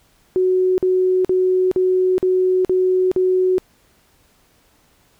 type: tone bursts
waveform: sine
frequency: 370 Hz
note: F#4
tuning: in tune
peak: -13 dBFS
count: 7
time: 0.36-3.582 s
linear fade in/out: 0 ms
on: 420 ms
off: 47 ms
effects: pink hiss -57 dBFS RMS until 5.19 s